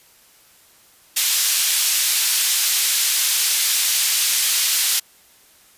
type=high-pass noise; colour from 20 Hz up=pink; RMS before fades=-18 dBFS; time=1.16-5 s; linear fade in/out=10 ms; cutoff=3500 Hz; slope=12 dB/octave; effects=white hiss -52 dBFS RMS until 5.77 s + resampled to 32000 Hz